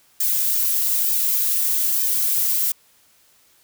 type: noise with flanger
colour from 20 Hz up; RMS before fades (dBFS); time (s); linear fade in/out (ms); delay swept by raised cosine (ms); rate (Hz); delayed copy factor
violet; -20; 0.2-2.72; 5; 1.4 to 4.9; 1.1; -0.75
effects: white hiss -57 dBFS RMS until 3.63 s

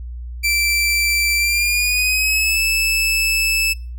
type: tone with pitch glide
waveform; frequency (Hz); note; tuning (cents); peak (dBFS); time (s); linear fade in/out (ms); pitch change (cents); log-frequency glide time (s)
sawtooth; 2339 to 2625; D7 to E7; -8 to -8; -12; 0.43-3.74; 20; +200; 1.36-2.58
effects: noise-tail reverb RT60 0.4 s tail -24 dB re dry + added 60 Hz sine -27 dBFS peak until 3.98 s

